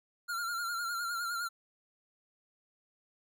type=tone with vibrato; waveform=square; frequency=1392 Hz; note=F6; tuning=6 cents flat; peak=-34 dBFS; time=0.28-1.49 s; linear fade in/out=20 ms; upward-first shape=sine; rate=9.8 Hz; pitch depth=55 cents each way; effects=none